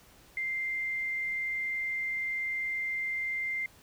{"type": "tone", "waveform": "sine", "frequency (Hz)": 2093, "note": "C7", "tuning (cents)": 0, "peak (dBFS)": -30, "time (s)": [0.37, 3.66], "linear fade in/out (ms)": 2, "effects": ["pink hiss -58 dBFS RMS until 3.82 s"]}